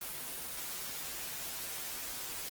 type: noise with comb filter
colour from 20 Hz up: white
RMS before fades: -41 dBFS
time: 0.01-2.49 s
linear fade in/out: 5 ms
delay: 9.7 ms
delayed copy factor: -0.75
effects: Opus 24 kbps